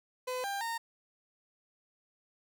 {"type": "tone with pitch steps", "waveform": "30% pulse", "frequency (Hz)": [506, 796, 920], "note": ["B4", "G5", "A#5"], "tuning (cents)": [42, 26, -23], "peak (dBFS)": -31, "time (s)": [0.27, 0.78], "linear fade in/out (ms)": 10, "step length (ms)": 170, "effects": []}